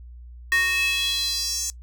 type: tone with high-pass filter sweep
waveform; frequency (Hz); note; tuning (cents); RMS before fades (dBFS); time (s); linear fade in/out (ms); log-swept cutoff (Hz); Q
square; 370; F#4; 0; -24; 0.52-1.7; 0; 1800 to 6700; 4.7
effects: noise-tail reverb RT60 0.1 s tail -20 dB re dry + added 60 Hz sine -39 dBFS peak until 1.82 s